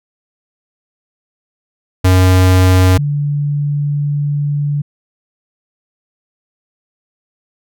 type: tone pair in turn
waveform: square / sine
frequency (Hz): 92.5 / 145.16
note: F#2 / D3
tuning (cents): 0 / -20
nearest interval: minor sixth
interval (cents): 780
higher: second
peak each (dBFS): -7 / -13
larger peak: first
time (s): 2.04-2.98 / 2.98-4.82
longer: second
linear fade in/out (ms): 10
effects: none